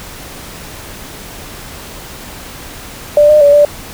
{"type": "tone with pitch steps", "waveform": "sine", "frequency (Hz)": [590, 604, 575, 586], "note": ["D5", "D5", "D5", "D5"], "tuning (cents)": [8, 48, -37, -4], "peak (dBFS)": -3, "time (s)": [3.17, 3.65], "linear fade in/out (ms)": 2, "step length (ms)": 120, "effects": ["pink hiss -30 dBFS RMS until 3.93 s"]}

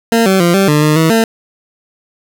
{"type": "tone with pitch steps", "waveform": "20% pulse", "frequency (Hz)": [229.2, 191, 172.5, 195, 149.6, 152.2, 161.1, 225.8], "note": ["A#3", "G3", "F3", "G3", "D3", "D#3", "E3", "A3"], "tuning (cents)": [-29, -45, -21, -9, 32, -38, -39, 45], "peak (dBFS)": -3, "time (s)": [0.12, 1.24], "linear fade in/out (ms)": 2, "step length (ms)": 140, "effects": []}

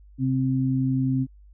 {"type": "tone pair together", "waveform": "sine", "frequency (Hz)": [131.3, 262.6], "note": ["C3", "C4"], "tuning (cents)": [6, 6], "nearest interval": "octave", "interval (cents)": 1200, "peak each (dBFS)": -23, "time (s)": [0.18, 1.27], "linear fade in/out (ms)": 50, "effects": ["added 50 Hz sine -47 dBFS peak until 1.53 s"]}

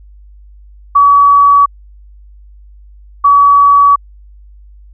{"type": "tone bursts at uneven times", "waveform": "sine", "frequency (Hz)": 1137, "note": "C#6", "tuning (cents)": 44, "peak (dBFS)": -3, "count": 2, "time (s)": [[0.95, 1.66], [3.24, 3.96]], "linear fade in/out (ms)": 10, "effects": ["added 50 Hz sine -35 dBFS peak until 4.93 s"]}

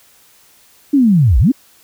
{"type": "linear two-way sweep", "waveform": "sine", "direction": "down then up", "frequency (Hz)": [297.2, 48.79, 297.2], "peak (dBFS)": -7, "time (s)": [0.93, 1.52], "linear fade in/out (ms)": 10, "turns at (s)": 1.39, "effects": ["white hiss -49 dBFS RMS until 1.83 s"]}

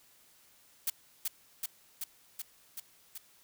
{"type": "noise with echo", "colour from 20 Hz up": "blue", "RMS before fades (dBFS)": -31, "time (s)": [0.87, 0.9], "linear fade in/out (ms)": 5, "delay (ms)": 380, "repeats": 6, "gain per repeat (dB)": -2, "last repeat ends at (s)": 3.18, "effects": ["white hiss -63 dBFS RMS until 3.43 s"]}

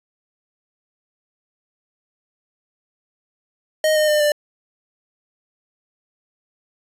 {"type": "tone with pitch steps", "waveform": "square", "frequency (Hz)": [622, 612, 602.2, 592.5], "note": ["D#5", "D#5", "D5", "D5"], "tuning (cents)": [-1, -29, 43, 15], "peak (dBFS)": -15, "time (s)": [3.84, 4.32], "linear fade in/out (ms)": 2, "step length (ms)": 120, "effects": ["resampled to 32000 Hz"]}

